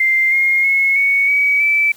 sine tone with pitch steps, 2093 / 2136 / 2179 / 2224 / 2269 / 2316 Hz, C7 / C7 / C#7 / C#7 / C#7 / D7, 0 / +35 / -30 / +5 / +40 / -25 cents, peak -11 dBFS, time 0-1.92 s, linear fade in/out 5 ms, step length 320 ms, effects white hiss -45 dBFS RMS until 1.96 s

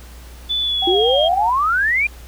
sine tone with pitch glide, 3481 to 3229 Hz, A7 to G#7, -19 to -49 cents, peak -17 dBFS, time 0.49-1.29 s, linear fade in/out 20 ms, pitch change -130 cents, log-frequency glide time 0.6-1.1 s
sine tone with vibrato, 746 Hz, F#5, 14 cents sharp, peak -21 dBFS, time 0.82-1.5 s, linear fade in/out 5 ms, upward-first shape sine, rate 4.5 Hz, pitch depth 93 cents each way
sine exponential sweep, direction up, 343.4 to 2457 Hz, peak -14 dBFS, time 0.87-2.07 s, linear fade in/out 5 ms
effects added 60 Hz sine -36 dBFS peak until 2.27 s + pink hiss -44 dBFS RMS until 2.27 s

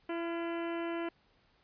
harmonic tone with a mistuned harmonic, 336.7 Hz, E4, 37 cents sharp, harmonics 1 / 2 / 3 / 4 / 5 / 6 / 7 / 8 / 9, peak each -35 / -41 / -45 / -47 / -49 / -51 / -52 / -53 / -54 dBFS, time 0.09-1.09 s, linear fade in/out 5 ms, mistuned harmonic 4, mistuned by +44 cents, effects pink hiss -69 dBFS RMS until 1.63 s + resampled to 11025 Hz

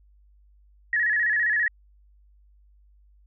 sine tone with vibrato, 1800 Hz, A6, 39 cents sharp, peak -20 dBFS, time 0.93-1.68 s, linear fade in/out 2 ms, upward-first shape square, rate 15 Hz, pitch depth 84 cents each way, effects added 50 Hz sine -54 dBFS peak until 3.26 s

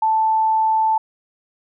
sine tone, 880 Hz, A5, in tune, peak -14 dBFS, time 0.02-0.98 s, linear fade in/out 5 ms, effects none

